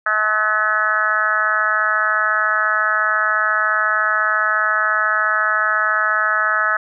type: harmonic tone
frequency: 214.2 Hz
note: A3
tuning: 46 cents flat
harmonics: 3 / 4 / 5 / 6 / 7 / 8 / 9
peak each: -27 / -31 / -31 / -19 / -20 / -20 / -30 dBFS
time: 0.06-6.77 s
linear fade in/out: 5 ms
effects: none